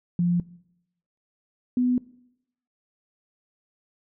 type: tone pair in turn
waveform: sine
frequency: 174.61 / 248.7 Hz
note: F3 / B3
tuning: 0 / +12 cents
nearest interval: tritone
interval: 612 cents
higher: second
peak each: -19 dBFS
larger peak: neither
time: 0.19-0.4 / 1.77-1.98 s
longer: neither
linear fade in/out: 2 ms
effects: noise-tail reverb RT60 0.8 s tail -21 dB re dry